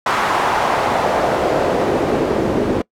pink noise with band-pass filter sweep, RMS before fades -17 dBFS, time 0.06-2.82 s, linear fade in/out 5 ms, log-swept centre 1100 to 310 Hz, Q 1.5, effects noise-tail reverb RT60 0.1 s tail -23 dB re dry

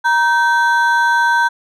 triangle ring-modulated tone, 1244.5 Hz, D#6, in tune, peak -6 dBFS, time 0.04-1.49 s, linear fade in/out 20 ms, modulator 302 Hz, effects none

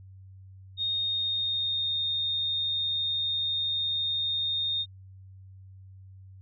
sine tone with pitch glide, 3702 to 3674 Hz, A#7 to A#7, -13 to -26 cents, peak -26 dBFS, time 0.77-4.86 s, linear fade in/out 50 ms, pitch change -13 cents, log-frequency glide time 0.96-1.99 s, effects added 95 Hz sine -46 dBFS peak until 6.41 s

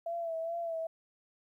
sine tone with vibrato, 666 Hz, E5, 18 cents sharp, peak -33 dBFS, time 0.06-0.87 s, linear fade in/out 5 ms, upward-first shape sine, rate 2.4 Hz, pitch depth 44 cents each way, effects 12-bit

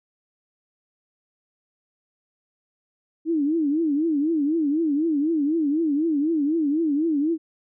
sine tone with vibrato, 306.2 Hz, D#4, 28 cents flat, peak -19 dBFS, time 3.25-7.38 s, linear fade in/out 50 ms, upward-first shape triangle, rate 4 Hz, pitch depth 190 cents each way, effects none

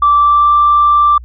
sine tone with pitch glide, 1166 to 1176.1 Hz, D6 to D6, -13 to +2 cents, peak -5 dBFS, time 0.02-1.18 s, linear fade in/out 5 ms, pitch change +15 cents, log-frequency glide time 0.17-0.53 s, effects tanh soft clip ceiling -1 dBFS + added 60 Hz sine -29 dBFS peak until 1.24 s

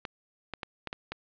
clicks, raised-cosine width 0.3 ms, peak -19 dBFS, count 6, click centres 0.052 / 0.537 / 0.632 / 0.873 / 0.929 / 1.12 s, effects resampled to 11025 Hz + 10-bit

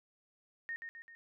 sine tone with echo, 1846 Hz, A#6, 17 cents flat, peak -37 dBFS, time 0.69-0.76 s, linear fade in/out 0 ms, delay 130 ms, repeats 3, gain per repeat -5 dB, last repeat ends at 1.15 s, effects none

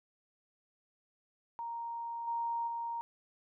sine tone with level steps, 932.3 Hz, A#5, in tune, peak -37 / -32 / -35 dBFS, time 1.59-3.01 s, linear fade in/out 0 ms, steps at 2.27 / 2.67 s, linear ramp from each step 10 ms, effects none

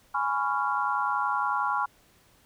sine chord, C# dominant seventh, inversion second, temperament just, 831.5 / 997.9 / 1108.7 / 1385.9 Hz, G#5 / B5 / C#6 / E#6, +2 / +18 / 0 / -14 cents, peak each -30 dBFS, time 0.14-1.86 s, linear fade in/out 10 ms, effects pink hiss -61 dBFS RMS until 2.45 s

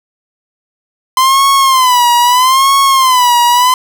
45% pulse tone with vibrato, 1027 Hz, C6, 33 cents flat, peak -6 dBFS, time 1.17-3.74 s, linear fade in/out 2 ms, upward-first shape sine, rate 0.78 Hz, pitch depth 120 cents each way, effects none

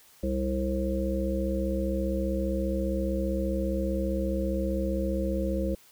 harmonic tone with a mistuned harmonic, 65.6 Hz, C2, 5 cents sharp, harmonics 1 / 3 / 5 / 7 / 8, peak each -30 / -31 / -33 / -39 / -32 dBFS, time 0.23-5.75 s, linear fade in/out 5 ms, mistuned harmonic 8, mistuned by +31 cents, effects white hiss -57 dBFS RMS until 5.91 s

